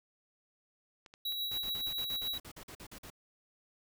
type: clicks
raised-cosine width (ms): 0.2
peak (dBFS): -35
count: 3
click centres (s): 1.062 / 1.139 / 1.323
type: tone with tremolo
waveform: square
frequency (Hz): 3886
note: B7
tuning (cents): -29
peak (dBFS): -33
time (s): 1.25-2.38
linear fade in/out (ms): 5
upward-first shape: triangle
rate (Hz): 7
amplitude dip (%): 40
type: noise bursts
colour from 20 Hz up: pink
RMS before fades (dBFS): -49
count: 14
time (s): 1.51-3.102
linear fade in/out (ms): 5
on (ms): 71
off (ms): 46
effects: none